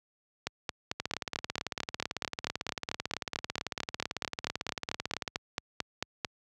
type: two click trains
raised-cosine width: 0.2 ms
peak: -15 / -13 dBFS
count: 78 / 27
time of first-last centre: 1-5.278 / 0.47-6.248 s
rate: 18 / 4.5 Hz
effects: high-pass 60 Hz 12 dB/octave